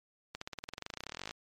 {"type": "accelerating click train", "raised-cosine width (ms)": 0.2, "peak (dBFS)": -22, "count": 28, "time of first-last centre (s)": [0.35, 1.31], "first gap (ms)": 64, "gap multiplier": 0.95, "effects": ["MP3 64 kbps"]}